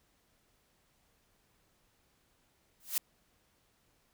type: noise with exponential growth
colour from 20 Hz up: blue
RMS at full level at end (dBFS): -27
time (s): 2.8-2.98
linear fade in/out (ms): 2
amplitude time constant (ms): 37
effects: pink hiss -72 dBFS RMS until 4.13 s